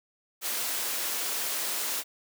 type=high-pass noise; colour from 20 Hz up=white; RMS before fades=-31 dBFS; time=0.41-2.04 s; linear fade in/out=50 ms; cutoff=310 Hz; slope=12 dB/octave; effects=none